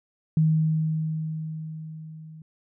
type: tone with level ramp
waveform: sine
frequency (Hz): 157.7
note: D#3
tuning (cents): +24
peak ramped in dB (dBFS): -16 to -41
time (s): 0.37-2.42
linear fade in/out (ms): 2
effects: none